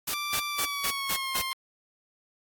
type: noise bursts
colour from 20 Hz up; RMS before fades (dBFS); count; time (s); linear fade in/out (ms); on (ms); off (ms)
white; -30; 6; 0.07-1.42; 10; 75; 180
type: tone with pitch glide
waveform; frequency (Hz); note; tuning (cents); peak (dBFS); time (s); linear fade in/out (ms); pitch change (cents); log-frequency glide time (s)
15% pulse; 1174.7 to 1058.7; D6 to C6; 0 to +20; -24; 0.13-1.53; 0; -180; 0.49-1.36
effects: AAC 64 kbps